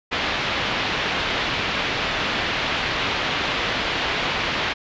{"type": "low-pass noise", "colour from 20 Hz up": "white", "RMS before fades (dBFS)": -24, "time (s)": [0.11, 4.74], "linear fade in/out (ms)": 20, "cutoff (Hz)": 3500, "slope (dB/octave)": 24, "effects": ["resampled to 16000 Hz"]}